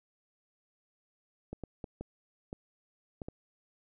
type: clicks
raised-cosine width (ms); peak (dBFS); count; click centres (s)
2; -26; 7; 1.53 / 1.637 / 1.842 / 2.01 / 2.529 / 3.218 / 3.285
effects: none